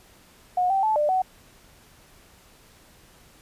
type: tone with pitch steps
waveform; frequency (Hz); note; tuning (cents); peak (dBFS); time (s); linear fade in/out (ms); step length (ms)
sine; 725 / 776 / 869 / 596 / 749; F#5 / G5 / A5 / D5 / F#5; -35 / -18 / -22 / +25 / +21; -19; 0.57-1.22; 5; 130
effects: pink hiss -54 dBFS RMS until 3.41 s + resampled to 32000 Hz